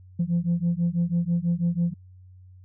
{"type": "beating tone pair", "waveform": "sine", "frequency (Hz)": [168.9, 175], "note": ["E3", "F3"], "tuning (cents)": [42, 4], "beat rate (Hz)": 6.1, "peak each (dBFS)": -23, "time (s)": [0.19, 1.94], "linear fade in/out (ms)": 10, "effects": ["tanh soft clip ceiling -17 dBFS", "added 92 Hz sine -46 dBFS peak until 2.64 s"]}